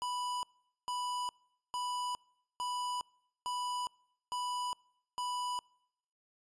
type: tone bursts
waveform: square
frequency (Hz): 987.8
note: B5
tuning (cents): 0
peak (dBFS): -35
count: 7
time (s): 0.02-5.59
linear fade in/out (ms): 0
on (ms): 410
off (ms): 450
effects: noise-tail reverb RT60 0.8 s tail -26 dB re dry + resampled to 24000 Hz